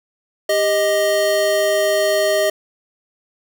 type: tone pair together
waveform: square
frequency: 397.2 / 624 Hz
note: G4 / D#5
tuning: +23 / +5 cents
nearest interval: minor sixth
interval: 782 cents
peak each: -22 / -16 dBFS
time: 0.49-2.5 s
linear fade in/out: 5 ms
effects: none